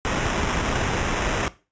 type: noise with sample-and-hold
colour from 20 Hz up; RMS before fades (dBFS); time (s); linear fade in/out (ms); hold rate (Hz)
pink; -24; 0.05-1.48; 0; 4410
effects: noise-tail reverb RT60 0.3 s tail -17 dB re dry + resampled to 16000 Hz